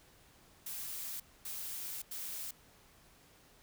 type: noise bursts at uneven times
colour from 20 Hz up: blue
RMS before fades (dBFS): -42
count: 3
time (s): 0.66-1.2 / 1.45-2.02 / 2.11-2.51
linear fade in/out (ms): 5
effects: pink hiss -63 dBFS RMS until 3.62 s